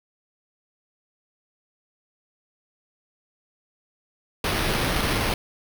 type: noise with sample-and-hold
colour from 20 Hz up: pink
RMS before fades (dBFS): -24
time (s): 4.44-5.34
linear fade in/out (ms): 2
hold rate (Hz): 7350
effects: none